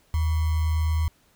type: tone with sample-and-hold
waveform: sine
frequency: 79.3 Hz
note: D#2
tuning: 33 cents sharp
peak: -20 dBFS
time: 0.14-1.08 s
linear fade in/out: 0 ms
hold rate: 1050 Hz
effects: pink hiss -62 dBFS RMS until 1.35 s